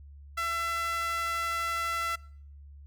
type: tone with high-pass filter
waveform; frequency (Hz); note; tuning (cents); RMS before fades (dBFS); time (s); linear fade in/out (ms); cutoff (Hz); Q
sawtooth; 672; E5; +33; -31; 0.37-2.16; 10; 1500; 4.6
effects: noise-tail reverb RT60 0.6 s tail -25 dB re dry + added 71 Hz sine -46 dBFS peak until 2.86 s